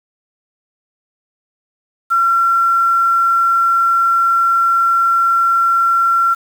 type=tone with quantisation; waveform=sine; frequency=1362 Hz; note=F6; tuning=44 cents flat; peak=-10 dBFS; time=2.1-6.35 s; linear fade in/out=20 ms; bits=6; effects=none